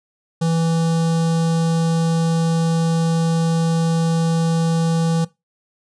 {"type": "tone with notch filter", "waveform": "square", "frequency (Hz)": 164.81, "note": "E3", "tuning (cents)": 0, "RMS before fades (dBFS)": -18, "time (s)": [0.41, 5.25], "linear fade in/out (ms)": 10, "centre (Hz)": 2100, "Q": 0.98, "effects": ["noise-tail reverb RT60 0.2 s tail -19 dB re dry", "resampled to 22050 Hz"]}